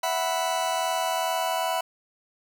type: chord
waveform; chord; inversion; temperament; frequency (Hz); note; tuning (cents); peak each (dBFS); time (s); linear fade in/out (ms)
40% pulse; E suspended second; none; just; 659.3 / 741.7 / 988.9; E5 / F#5 / B5; 0 / +4 / +2; -28; 0.03-1.81; 5
effects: none